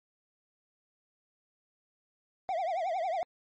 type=tone with vibrato; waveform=triangle; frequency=706 Hz; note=F5; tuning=19 cents sharp; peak=-27 dBFS; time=2.49-3.23 s; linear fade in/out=0 ms; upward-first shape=triangle; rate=11 Hz; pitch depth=210 cents each way; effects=MP3 32 kbps